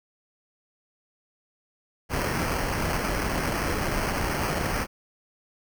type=noise with sample-and-hold; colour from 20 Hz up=pink; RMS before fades=-27 dBFS; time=2.09-4.87 s; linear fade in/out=50 ms; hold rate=3675 Hz; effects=none